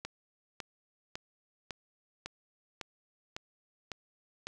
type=click train; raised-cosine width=0.2 ms; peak=-21 dBFS; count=9; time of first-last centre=0.05-4.47 s; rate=1.81 Hz; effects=10-bit